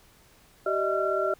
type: tone cluster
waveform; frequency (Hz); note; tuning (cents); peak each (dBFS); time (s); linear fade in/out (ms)
sine; 383.5 / 604 / 641 / 1367; G4 / D5 / E5 / F6; -38 / +48 / -49 / -37; -29; 0.66-1.34; 5
effects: pink hiss -58 dBFS RMS until 1.39 s